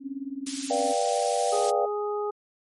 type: tone with tremolo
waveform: sine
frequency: 273.5 Hz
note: C#4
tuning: 23 cents flat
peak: -27 dBFS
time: 0-0.95 s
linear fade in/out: 50 ms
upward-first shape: triangle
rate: 19 Hz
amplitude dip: 95%
type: high-pass noise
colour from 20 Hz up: pink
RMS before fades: -35 dBFS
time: 0.46-1.71 s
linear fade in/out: 10 ms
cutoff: 4100 Hz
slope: 12 dB/octave
type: chord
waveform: sine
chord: G dominant seventh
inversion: first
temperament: equal with one note detuned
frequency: 485.4 / 587.3 / 698.5 / 784 Hz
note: B4 / D5 / F5 / G5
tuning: -30 / 0 / 0 / 0 cents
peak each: -28 dBFS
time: 0.7-1.86 s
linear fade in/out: 5 ms
type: harmonic tone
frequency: 415.3 Hz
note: G#4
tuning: in tune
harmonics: 1 / 2 / 3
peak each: -27 / -34 / -35 dBFS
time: 1.52-2.31 s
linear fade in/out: 10 ms
effects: MP3 48 kbps